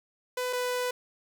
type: tone pair in turn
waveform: sawtooth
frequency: 500 / 496.8 Hz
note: B4 / B4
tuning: +21 / +10 cents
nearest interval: unison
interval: 11 cents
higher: first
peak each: -25 / -24 dBFS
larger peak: second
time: 0.37-0.53 / 0.53-0.91 s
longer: second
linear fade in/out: 5 ms
effects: none